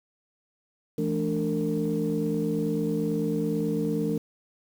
sine tone cluster, 165.4 / 214.5 / 292.2 / 455.6 Hz, E3 / A3 / D4 / A#4, +6 / -44 / -9 / -40 cents, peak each -29 dBFS, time 0.98-4.18 s, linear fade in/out 5 ms, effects tanh soft clip ceiling -16 dBFS + 8-bit

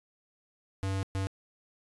square tone bursts at uneven times, 96.6 Hz, G2, 25 cents flat, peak -30 dBFS, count 2, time 0.83-1.03 / 1.15-1.27 s, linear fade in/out 0 ms, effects resampled to 24000 Hz

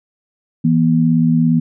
sine tone pair together, 164.17 / 241.6 Hz, E3 / B3, -7 / -38 cents, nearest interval perfect fifth, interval 669 cents, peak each -13 / -13 dBFS, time 0.64-1.6 s, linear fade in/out 10 ms, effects none

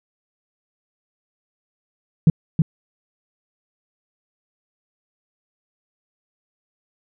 sine tone with echo, 159.9 Hz, D#3, 48 cents sharp, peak -6 dBFS, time 2.27-2.3 s, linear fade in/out 2 ms, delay 320 ms, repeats 1, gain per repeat -5 dB, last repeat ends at 2.62 s, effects tanh soft clip ceiling -4 dBFS

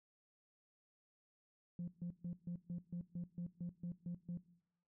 sine tone bursts, 174.61 Hz, F3, in tune, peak -39 dBFS, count 12, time 1.79-4.374 s, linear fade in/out 2 ms, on 87 ms, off 140 ms, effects noise-tail reverb RT60 0.8 s tail -20 dB re dry + tanh soft clip ceiling -38 dBFS

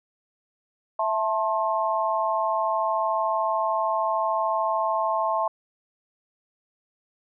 sine chord, A minor, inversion second, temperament equal with one note detuned, 659.3 / 880 / 1066.6 Hz, E5 / A5 / C6, 0 / 0 / +33 cents, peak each -26 dBFS, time 0.99-5.48 s, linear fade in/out 5 ms, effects none

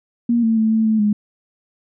sine tone with pitch steps, 236.1 / 224.8 / 220.1 / 221.6 / 218.9 / 208.7 Hz, A#3 / A3 / A3 / A3 / A3 / G#3, +22 / +37 / +1 / +13 / -9 / +9 cents, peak -13 dBFS, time 0.29-1.13 s, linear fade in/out 5 ms, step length 140 ms, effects none

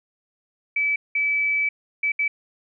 sine tone bursts at uneven times, 2301 Hz, D7, 36 cents flat, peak -19 dBFS, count 4, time 0.76-0.96 / 1.15-1.69 / 2.03-2.12 / 2.19-2.28 s, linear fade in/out 5 ms, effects none

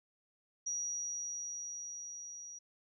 sine tone with level ramp, 5770 Hz, F#8, 44 cents flat, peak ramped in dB -34 to -46 dBFS, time 0.66-2.59 s, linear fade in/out 10 ms, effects none

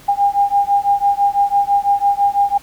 sine beating tone pair, 803 / 809 Hz, G5 / G#5, +41 / -46 cents, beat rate 6 Hz, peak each -15 dBFS, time 0.08-2.58 s, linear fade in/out 10 ms, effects pink hiss -43 dBFS RMS until 2.62 s

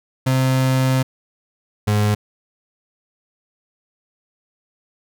35% pulse tone pair in turn, 130.81 / 104.79 Hz, C3 / G#2, 0 / +16 cents, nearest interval major third, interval 384 cents, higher first, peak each -13 dBFS, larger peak neither, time 0.26-1.03 / 1.87-2.15 s, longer first, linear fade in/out 10 ms, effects none

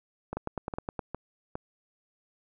two click trains, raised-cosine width 1 ms, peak -18 / -20 dBFS, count 7 / 4, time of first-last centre 0.37-0.992 / 0.33-1.554 s, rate 9.64 / 2.45 Hz, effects none

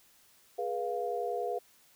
sine chord, F diminished, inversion first, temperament equal with one note detuned, 415.3 / 485.7 / 698.5 Hz, Ab4 / Cb5 / F5, 0 / -29 / 0 cents, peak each -36 / -35 / -35 dBFS, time 0.58-1.59 s, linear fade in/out 10 ms, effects white hiss -63 dBFS RMS until 1.95 s

